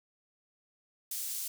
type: high-pass noise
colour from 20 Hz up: pink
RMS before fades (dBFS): -37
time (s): 1.11-1.48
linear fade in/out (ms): 5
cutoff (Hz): 7300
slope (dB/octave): 12
effects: none